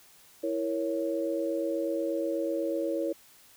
sine chord, A# diminished, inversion second, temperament equal, 329.6 / 466.2 / 554.4 Hz, E4 / A#4 / C#5, 0 / 0 / 0 cents, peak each -31 / -34 / -31 dBFS, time 0.43-3.13 s, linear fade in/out 10 ms, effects white hiss -57 dBFS RMS until 3.56 s

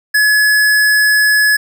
square tone, 1700 Hz, G#6, 40 cents sharp, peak -9 dBFS, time 0.14-1.57 s, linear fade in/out 10 ms, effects none

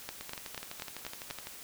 two click trains, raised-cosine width 0.2 ms, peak -23 / -20 dBFS, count 16 / 6, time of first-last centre 0.21-1.471 / 0.09-1.31 s, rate 11.9 / 4.1 Hz, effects white hiss -48 dBFS RMS until 1.63 s

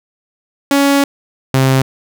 sawtooth tone pair in turn, 280 / 132.75 Hz, C#4 / C3, +18 / +25 cents, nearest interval octave + minor second, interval 1293 cents, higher first, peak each -5 dBFS, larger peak neither, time 0.71-1.04 / 1.54-1.82 s, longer first, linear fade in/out 2 ms, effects none

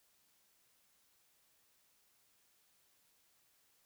silence, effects white hiss -73 dBFS RMS until 3.85 s

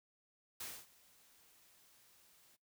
white noise with ADSR envelope, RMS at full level -44 dBFS, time 0.6-2.57 s, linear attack 7 ms, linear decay 250 ms, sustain -23 dB, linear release 28 ms, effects noise-tail reverb RT60 0.2 s tail -23 dB re dry

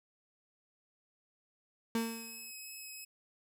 35% pulse tone with exponential decay, 227.9 Hz, A#3, 39 cents flat, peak -27 dBFS, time 1.95-2.51 s, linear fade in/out 2 ms, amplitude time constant 120 ms
10% pulse tone with vibrato, 2565 Hz, E7, 48 cents flat, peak -37 dBFS, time 1.97-3.05 s, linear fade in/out 10 ms, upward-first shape sine, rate 2.9 Hz, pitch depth 8 cents each way
effects none

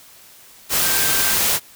sine tone in noise, 1568 Hz, G6, in tune, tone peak -27 dBFS, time 0.81-1.36 s, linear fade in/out 50 ms, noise white, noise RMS -18 dBFS, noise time 0.69-1.6 s, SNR -12 dB, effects white hiss -46 dBFS RMS until 1.75 s

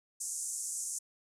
pink band-pass noise, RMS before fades -38 dBFS, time 0.2-0.99 s, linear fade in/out 10 ms, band 6400 to 10000 Hz, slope 48 dB/octave, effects none

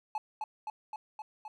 triangle tone with echo, 859 Hz, A5, 42 cents flat, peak -29 dBFS, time 0.15-0.18 s, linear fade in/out 2 ms, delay 260 ms, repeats 5, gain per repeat -2 dB, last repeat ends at 1.48 s, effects none

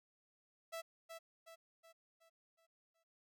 sawtooth tone with echo, 659.3 Hz, E5, in tune, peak -39 dBFS, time 0.72-0.82 s, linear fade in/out 20 ms, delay 370 ms, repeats 6, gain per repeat -6 dB, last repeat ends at 3.04 s, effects none

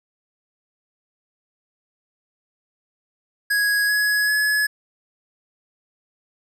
square tone with pitch steps, 1661.2 / 1680.5 / 1700 Hz, G#6 / G#6 / G#6, 0 / +20 / +40 cents, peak -18 dBFS, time 3.5-4.67 s, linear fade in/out 10 ms, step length 390 ms, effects none

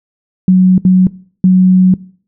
sine tone bursts at uneven times, 185 Hz, F#3, in tune, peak -3 dBFS, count 3, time 0.48-0.78 / 0.85-1.07 / 1.44-1.94 s, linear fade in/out 2 ms, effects noise-tail reverb RT60 0.5 s tail -21 dB re dry

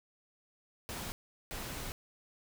pink noise bursts at uneven times, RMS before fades -41 dBFS, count 2, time 0.89-1.12 / 1.51-1.92 s, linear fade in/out 0 ms, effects none

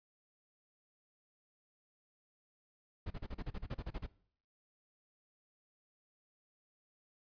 brown noise bursts, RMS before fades -40 dBFS, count 13, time 3.06-4.066 s, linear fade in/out 10 ms, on 46 ms, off 34 ms, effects noise-tail reverb RT60 0.6 s tail -20 dB re dry + resampled to 11025 Hz

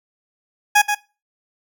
20% pulse tone with echo, 830.6 Hz, G#5, in tune, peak -5 dBFS, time 0.75-0.82 s, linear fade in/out 10 ms, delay 130 ms, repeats 1, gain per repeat -7 dB, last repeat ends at 0.95 s, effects noise-tail reverb RT60 0.3 s tail -20 dB re dry

